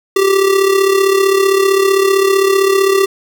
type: tone with amplitude modulation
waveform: square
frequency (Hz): 389.6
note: G4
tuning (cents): -11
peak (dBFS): -7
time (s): 0.16-3.06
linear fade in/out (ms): 5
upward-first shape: sine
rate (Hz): 35.5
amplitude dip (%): 60
effects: 7-bit